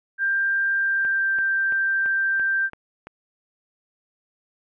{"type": "tone with pitch glide", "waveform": "sine", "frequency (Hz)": [1587, 1573.3], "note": ["G6", "G6"], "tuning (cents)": [21, 6], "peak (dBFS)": -19, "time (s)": [0.18, 2.7], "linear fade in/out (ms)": 50, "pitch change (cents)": -15, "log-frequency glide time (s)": [0.76, 1.38]}
{"type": "click train", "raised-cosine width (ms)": 0.5, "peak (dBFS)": -23, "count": 7, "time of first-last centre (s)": [1.05, 3.07], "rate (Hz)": 2.97}
{"effects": []}